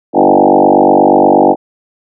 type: tone with frequency modulation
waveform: sine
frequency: 548 Hz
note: C#5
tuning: 20 cents flat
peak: -4 dBFS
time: 0.13-1.56 s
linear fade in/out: 50 ms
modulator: 48.4 Hz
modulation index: 6.1
effects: none